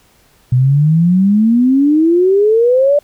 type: exponential sweep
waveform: sine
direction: up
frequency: 122.7 to 592 Hz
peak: -7 dBFS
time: 0.52-2.99 s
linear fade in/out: 5 ms
effects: pink hiss -51 dBFS RMS until 3.03 s